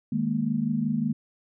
sine chord, D# suspended fourth, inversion none, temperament equal, 155.56 / 207.7 / 233.1 Hz, D#3 / G#3 / A#3, 0 / 0 / 0 cents, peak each -30 / -28 / -26 dBFS, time 0.12-1.13 s, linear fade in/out 5 ms, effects none

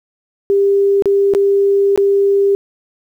sine tone with dropouts, 397.8 Hz, G4, 25 cents sharp, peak -9 dBFS, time 0.5-2.55 s, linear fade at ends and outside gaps 0 ms, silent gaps 1.023-1.057 / 1.337-1.349 / 1.96-1.976 s, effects 8-bit

